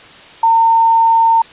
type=tone; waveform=sine; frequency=910 Hz; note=A#5; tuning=42 cents flat; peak=-7 dBFS; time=0.43-1.42 s; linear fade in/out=5 ms; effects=white hiss -38 dBFS RMS until 1.52 s + resampled to 8000 Hz

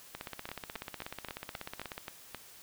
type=two click trains; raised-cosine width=0.3 ms; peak=-23 / -23 dBFS; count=31 / 8; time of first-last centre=0.15-1.979 / 0.49-2.347 s; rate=16.4 / 3.77 Hz; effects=white hiss -54 dBFS RMS until 2.62 s

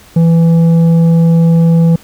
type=tone with tanh clipping; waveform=triangle; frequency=166.1 Hz; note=E3; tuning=13 cents sharp; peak=-6 dBFS; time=0.16-1.96 s; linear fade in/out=5 ms; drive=11 dB; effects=pink hiss -40 dBFS RMS until 2.03 s

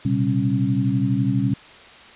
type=tone cluster; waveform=sine; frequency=119.6 / 131.7 / 195.8 / 272.7 Hz; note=A#2 / C3 / G3 / C#4; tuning=+45 / +12 / -2 / -28 cents; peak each=-23 dBFS; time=0.05-1.54 s; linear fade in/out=5 ms; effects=white hiss -44 dBFS RMS until 2.15 s + resampled to 8000 Hz

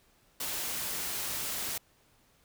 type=noise; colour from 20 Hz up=white; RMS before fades=-35 dBFS; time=0.4-1.78 s; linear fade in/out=5 ms; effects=pink hiss -66 dBFS RMS until 2.44 s

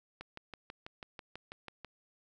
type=click train; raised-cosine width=0.3 ms; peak=-28 dBFS; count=11; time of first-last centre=0.21-1.847 s; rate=6.11 Hz; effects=none

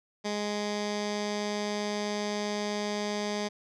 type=tone with low-pass filter; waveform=15% pulse; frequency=207.7 Hz; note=G#3; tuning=in tune; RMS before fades=-32 dBFS; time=0.24-3.49 s; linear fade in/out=20 ms; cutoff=5500 Hz; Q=2.2; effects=none

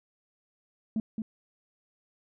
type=tone with echo; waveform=sine; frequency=219.9 Hz; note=A3; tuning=1 cent flat; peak=-24 dBFS; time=0.96-1 s; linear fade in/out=2 ms; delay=220 ms; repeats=1; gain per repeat=-5 dB; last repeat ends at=1.22 s; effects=tanh soft clip ceiling -23 dBFS

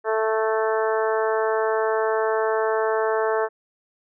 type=harmonic tone; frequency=220 Hz; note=A3; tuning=in tune; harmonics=2 / 3 / 4 / 5 / 6 / 7 / 8; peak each=-22 / -26 / -28 / -30 / -32 / -33 / -34 dBFS; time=0.04-3.49 s; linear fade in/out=50 ms; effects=none

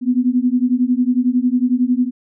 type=beating tone pair; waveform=sine; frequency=243.7 / 254.7 Hz; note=B3 / C4; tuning=-23 / -46 cents; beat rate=11 Hz; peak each=-16 dBFS; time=0.01-2.11 s; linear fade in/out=50 ms; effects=none

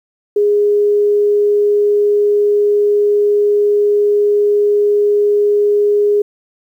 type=tone; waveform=sine; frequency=412.8 Hz; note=G#4; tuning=10 cents flat; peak=-9 dBFS; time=0.36-6.22 s; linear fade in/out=5 ms; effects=8-bit

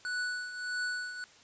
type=tone with tremolo; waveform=square; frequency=1480 Hz; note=F#6; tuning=in tune; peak=-31 dBFS; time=0.05-1.24 s; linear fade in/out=0 ms; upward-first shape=triangle; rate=1.6 Hz; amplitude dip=70%; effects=white hiss -58 dBFS RMS until 1.43 s + resampled to 16000 Hz

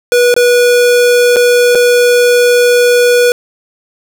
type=tone with dropouts; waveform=square; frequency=486.7 Hz; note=B4; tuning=25 cents flat; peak=-6 dBFS; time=0.12-3.32 s; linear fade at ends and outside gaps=1 ms; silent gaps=0.341-0.364 / 1.361-1.366 / 1.75-1.754 s; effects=none

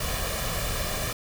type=noise with comb filter; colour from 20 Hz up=pink; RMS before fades=-29 dBFS; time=0-1.13 s; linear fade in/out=5 ms; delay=1.7 ms; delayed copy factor=+0.6; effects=none

